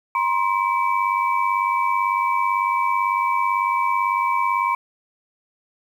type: tone cluster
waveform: sine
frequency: 955 / 1053 / 2298 Hz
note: A#5 / C6 / D7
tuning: +42 / +11 / -38 cents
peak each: -22 / -20 / -27 dBFS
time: 0.15-4.75 s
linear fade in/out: 2 ms
effects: 8-bit